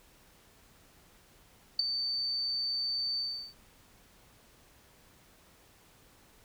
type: tone with ADSR envelope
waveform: sine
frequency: 4564 Hz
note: C#8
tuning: 50 cents sharp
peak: -20 dBFS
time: 1.79-3.54 s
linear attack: 4 ms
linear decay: 11 ms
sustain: -10 dB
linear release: 360 ms
effects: pink hiss -61 dBFS RMS until 6.44 s